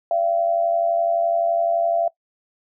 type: tone with amplitude modulation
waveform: sine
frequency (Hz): 678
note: E5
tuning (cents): +49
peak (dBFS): -14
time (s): 0.11-2.08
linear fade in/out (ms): 2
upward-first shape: sine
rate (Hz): 91.8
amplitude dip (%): 70
effects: noise-tail reverb RT60 0.1 s tail -20 dB re dry